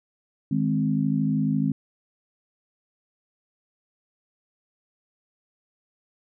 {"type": "chord", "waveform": "sine", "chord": "Ab major", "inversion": "second", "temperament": "equal", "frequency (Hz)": [155.56, 207.7, 261.6], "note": ["Eb3", "Ab3", "C4"], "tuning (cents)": [0, 0, 0], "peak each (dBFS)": -25, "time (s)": [0.51, 1.72], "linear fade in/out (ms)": 5, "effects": []}